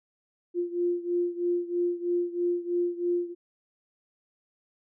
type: beating tone pair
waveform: sine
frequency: 349.2 / 352.3 Hz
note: F4 / F4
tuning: 0 / +15 cents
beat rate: 3.1 Hz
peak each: -27 / -30 dBFS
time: 0.54-3.35 s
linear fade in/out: 50 ms
effects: none